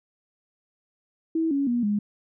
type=tone with pitch steps; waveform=sine; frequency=324.5 / 279.2 / 240.3 / 206.8 Hz; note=E4 / C#4 / B3 / G#3; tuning=-27 / +13 / -47 / -7 cents; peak=-21 dBFS; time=1.35-1.99 s; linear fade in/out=5 ms; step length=160 ms; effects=none